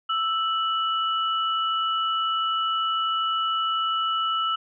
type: tone pair together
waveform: sine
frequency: 1320.7 / 2946 Hz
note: E6 / F#7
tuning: +3 / -8 cents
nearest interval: octave + major second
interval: 1389 cents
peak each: -23 / -28 dBFS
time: 0.09-4.56 s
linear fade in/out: 10 ms
effects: none